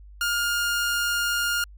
sawtooth tone, 1414 Hz, F6, 21 cents sharp, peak -19 dBFS, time 0.21-1.64 s, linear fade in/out 2 ms, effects added 50 Hz sine -43 dBFS peak until 1.77 s

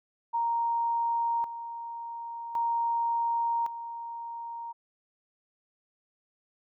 sine tone with tremolo, 932 Hz, A#5, 1 cent flat, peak -25 dBFS, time 0.33-4.73 s, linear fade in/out 20 ms, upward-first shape square, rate 0.45 Hz, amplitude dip 70%, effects none

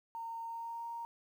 sine tone with pitch glide, 917 to 930.9 Hz, A#5 to A#5, -29 to -3 cents, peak -39 dBFS, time 0.15-1.05 s, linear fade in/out 0 ms, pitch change +26 cents, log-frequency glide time 0.41-0.87 s, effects 11-bit

